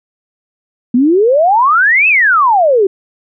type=exponential two-way sweep; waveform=sine; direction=up then down; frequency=233.1 to 2661 to 369.3 Hz; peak=-6 dBFS; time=0.94-2.87 s; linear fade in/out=5 ms; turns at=2.08 s; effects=none